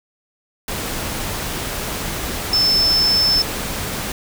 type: tone in noise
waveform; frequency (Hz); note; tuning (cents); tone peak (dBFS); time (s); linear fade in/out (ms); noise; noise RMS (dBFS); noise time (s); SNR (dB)
sine; 5274; E8; 0; -13; 2.53-3.42; 2; pink; -25; 0.68-4.12; +9
effects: none